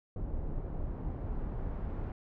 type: noise with low-pass filter sweep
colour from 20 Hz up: brown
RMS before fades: -36 dBFS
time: 0.16-2.12 s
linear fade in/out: 2 ms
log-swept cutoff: 700 to 1300 Hz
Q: 0.75
effects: none